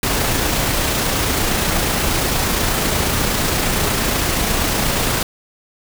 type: noise with amplitude modulation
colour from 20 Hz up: pink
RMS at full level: -17 dBFS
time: 0.03-5.23 s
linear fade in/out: 2 ms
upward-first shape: sine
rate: 28.4 Hz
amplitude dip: 25%
effects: none